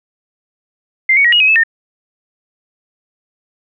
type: tone with pitch steps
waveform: sine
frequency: 2090 / 2232 / 1902 / 2884 / 2535 / 2609 / 1822 Hz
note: C7 / C#7 / A#6 / F#7 / D#7 / E7 / A#6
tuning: -2 / +11 / +34 / -45 / +32 / -18 / -40 cents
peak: -7 dBFS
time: 1.09-1.636 s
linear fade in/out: 5 ms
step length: 78 ms
effects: none